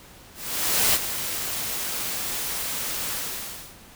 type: noise with ADSR envelope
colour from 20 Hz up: white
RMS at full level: -19 dBFS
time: 0.34-3.77 s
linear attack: 600 ms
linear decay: 39 ms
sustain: -10 dB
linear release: 620 ms
effects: pink hiss -48 dBFS RMS until 3.95 s